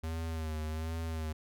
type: tone with vibrato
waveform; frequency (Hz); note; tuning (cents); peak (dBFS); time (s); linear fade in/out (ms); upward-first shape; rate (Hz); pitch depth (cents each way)
square; 79.7; D#2; +42; -35; 0.03-1.33; 10; sine; 1.3; 49
effects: none